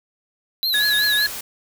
square tone with vibrato, 3944 Hz, B7, 3 cents flat, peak -19 dBFS, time 0.63-1.26 s, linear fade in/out 0 ms, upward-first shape triangle, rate 5.3 Hz, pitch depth 140 cents each way
white noise, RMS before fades -31 dBFS, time 0.73-1.41 s, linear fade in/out 5 ms
sine tone, 1686 Hz, G#6, 26 cents sharp, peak -19 dBFS, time 0.74-1.27 s, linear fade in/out 2 ms
effects none

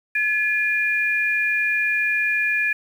sine tone pair together, 1711 / 2418 Hz, A6 / D7, -49 / +50 cents, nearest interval tritone, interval 599 cents, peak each -21 dBFS, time 0.15-2.73 s, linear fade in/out 5 ms, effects 8-bit

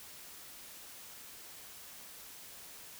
silence, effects white hiss -51 dBFS RMS until 2.99 s

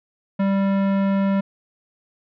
sine tone with tanh clipping, 196 Hz, G3, in tune, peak -19 dBFS, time 0.39-1.41 s, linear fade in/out 10 ms, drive 18 dB, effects none

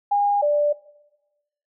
sine tone pair in turn, 814 / 588.1 Hz, G#5 / D5, -35 / +2 cents, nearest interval tritone, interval 563 cents, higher first, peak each -16 / -16 dBFS, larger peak neither, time 0.11-0.42 / 0.42-0.73 s, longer neither, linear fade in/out 10 ms, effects noise-tail reverb RT60 1.0 s tail -19 dB re dry

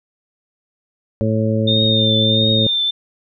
harmonic tone, 110 Hz, A2, in tune, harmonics 1 / 2 / 3 / 4 / 5, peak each -18 / -19 / -26 / -25 / -22 dBFS, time 1.21-2.67 s, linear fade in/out 0 ms
sine tone with vibrato, 3627 Hz, A#7, 48 cents flat, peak -15 dBFS, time 1.67-2.91 s, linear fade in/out 10 ms, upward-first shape triangle, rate 1.5 Hz, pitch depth 51 cents each way
effects none

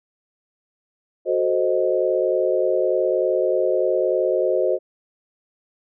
sine chord, F# diminished seventh, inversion none, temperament equal, 370 / 440 / 523.3 / 622.3 Hz, F#4 / A4 / C5 / Eb5, 0 / 0 / 0 / 0 cents, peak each -22 / -26 / -21 / -23 dBFS, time 1.25-4.79 s, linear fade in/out 50 ms, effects none

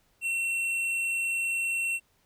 triangle tone with hard clipping, 2715 Hz, F7, 50 cents flat, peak -28 dBFS, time 0.21-2 s, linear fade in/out 50 ms, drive 11 dB, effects pink hiss -68 dBFS RMS until 2.25 s

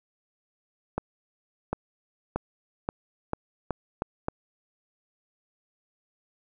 accelerating click train, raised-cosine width 1 ms, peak -13 dBFS, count 8, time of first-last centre 0.98-4.284 s, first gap 750 ms, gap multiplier 0.84, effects none

